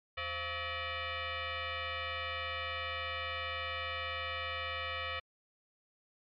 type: tone with frequency modulation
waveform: sine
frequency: 523.3 Hz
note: C5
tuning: in tune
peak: -35 dBFS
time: 0.17-5.2 s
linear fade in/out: 10 ms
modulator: 605 Hz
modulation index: 4.6
effects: MP3 64 kbps